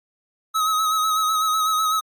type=tone with vibrato; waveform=square; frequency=1275 Hz; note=D#6; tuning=42 cents sharp; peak=-19 dBFS; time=0.54-2.01 s; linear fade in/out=20 ms; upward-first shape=sine; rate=8 Hz; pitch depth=35 cents each way; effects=AAC 64 kbps